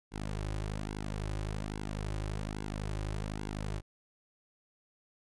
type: tone with flanger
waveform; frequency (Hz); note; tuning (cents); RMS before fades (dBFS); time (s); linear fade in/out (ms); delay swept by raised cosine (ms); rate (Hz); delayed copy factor
sawtooth; 51.91; G#1; 0; -37; 0.11-3.82; 50; 1.6 to 4.5; 1.2; -0.75
effects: resampled to 24000 Hz